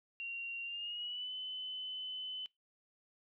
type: tone with pitch glide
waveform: sine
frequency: 2759 to 3026 Hz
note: F7 to F#7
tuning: -22 to +38 cents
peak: -39 dBFS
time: 0.2-2.46 s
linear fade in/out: 0 ms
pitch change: +160 cents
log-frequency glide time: 0.63-1.33 s
effects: noise-tail reverb RT60 0.2 s tail -22 dB re dry